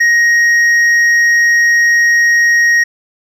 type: tone with hard clipping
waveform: sine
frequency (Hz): 1878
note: A#6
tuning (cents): +12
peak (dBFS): -8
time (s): 0-2.84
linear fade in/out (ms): 10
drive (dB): 4
effects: none